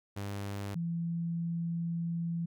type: tone pair in turn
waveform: sawtooth / sine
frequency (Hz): 100.4 / 168.55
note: G2 / E3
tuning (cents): +42 / +39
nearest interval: major sixth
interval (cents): 897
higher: second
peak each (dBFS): -32 / -31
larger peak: second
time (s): 0.16-0.75 / 0.75-2.46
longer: second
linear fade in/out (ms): 10
effects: none